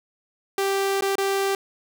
sawtooth tone with dropouts, 392 Hz, G4, in tune, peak -17 dBFS, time 0.58-1.55 s, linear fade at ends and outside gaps 2 ms, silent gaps 1.009-1.022 / 1.155-1.182 s, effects none

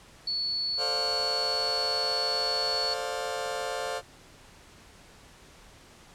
sine tone, 4425 Hz, C#8, 4 cents flat, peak -27 dBFS, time 0.27-2.94 s, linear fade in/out 5 ms
sawtooth chord, D minor seventh, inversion second, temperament just, 440.5 / 528.6 / 587.3 / 704.8 Hz, A4 / C5 / D5 / F5, +2 / +18 / 0 / +16 cents, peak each -33 / -31 / -34 / -31 dBFS, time 0.77-4.02 s, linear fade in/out 50 ms
effects pink hiss -53 dBFS RMS until 6.14 s + low-pass 9000 Hz 12 dB/octave

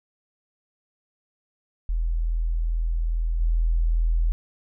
sine tone with level steps, 41.2 Hz, E1, in tune, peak -21 / -18 dBFS, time 1.89-4.32 s, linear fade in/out 0 ms, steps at 3.4 s, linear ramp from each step 10 ms, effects none

